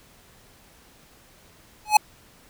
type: tone with exponential growth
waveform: square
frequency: 847 Hz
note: G#5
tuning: 34 cents sharp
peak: -9 dBFS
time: 1.85-1.97 s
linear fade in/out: 5 ms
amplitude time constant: 24 ms
effects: pink hiss -54 dBFS RMS until 2.49 s